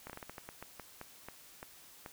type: slowing click train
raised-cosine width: 0.5 ms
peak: -29 dBFS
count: 14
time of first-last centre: 0.07-2.061 s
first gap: 27 ms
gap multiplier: 1.26
effects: white hiss -57 dBFS RMS until 2.12 s